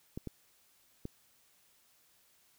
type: clicks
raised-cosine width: 3 ms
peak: -26 dBFS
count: 3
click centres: 0.175 / 0.273 / 1.054 s
effects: white hiss -68 dBFS RMS until 2.58 s